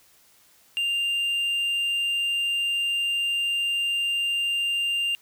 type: tone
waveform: triangle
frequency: 2793 Hz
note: F7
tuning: 1 cent flat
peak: -21 dBFS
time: 0.77-5.15 s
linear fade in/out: 0 ms
effects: white hiss -58 dBFS RMS until 5.21 s